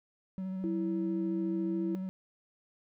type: tone with vibrato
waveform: triangle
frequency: 188.5 Hz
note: F#3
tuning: 32 cents sharp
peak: -32 dBFS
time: 0.38-2.09 s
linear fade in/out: 0 ms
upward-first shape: square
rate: 14 Hz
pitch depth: 14 cents each way
type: tone with pitch glide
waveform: sine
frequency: 329.6 to 331.5 Hz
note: E4 to E4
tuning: 0 to +10 cents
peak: -31 dBFS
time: 0.64-1.95 s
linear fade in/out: 0 ms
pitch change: +10 cents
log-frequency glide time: 1.63-1.8 s
effects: none